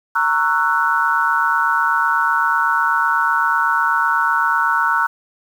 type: chord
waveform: sine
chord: F# dominant seventh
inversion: first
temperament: just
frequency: 925 / 1110 / 1332 / 1480 Hz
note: A#5 / C#6 / E6 / F#6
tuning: -14 / +2 / +18 / 0 cents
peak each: -20 / -22 / -19 / -18 dBFS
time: 0.15-5.07 s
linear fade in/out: 10 ms
effects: 7-bit